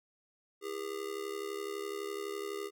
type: tone with amplitude modulation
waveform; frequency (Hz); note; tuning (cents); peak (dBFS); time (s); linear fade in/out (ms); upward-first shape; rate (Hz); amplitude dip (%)
square; 404.2; G#4; -47; -34; 0.61-2.71; 50; sine; 71.9; 80
effects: none